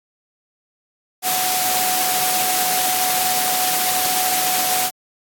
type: tone in noise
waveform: sine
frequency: 740 Hz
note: F#5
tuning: in tune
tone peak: -22 dBFS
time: 1.22-4.91 s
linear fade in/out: 50 ms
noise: white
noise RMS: -20 dBFS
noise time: 1.22-4.91 s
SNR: -5 dB
effects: high-pass 150 Hz 12 dB/octave + AAC 64 kbps